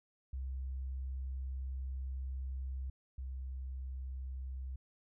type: tone pair in turn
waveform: sine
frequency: 65.6 / 65.22 Hz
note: C2 / C2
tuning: +5 / -5 cents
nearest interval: unison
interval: 10 cents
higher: first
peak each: -37 / -39 dBFS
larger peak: first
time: 0.33-2.9 / 3.18-4.76 s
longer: first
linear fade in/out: 5 ms
effects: none